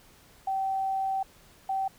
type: tone bursts at uneven times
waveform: sine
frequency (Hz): 772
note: G5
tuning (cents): -27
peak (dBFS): -26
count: 2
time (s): 0.47-1.23 / 1.69-1.88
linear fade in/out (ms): 5
effects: pink hiss -57 dBFS RMS until 1.98 s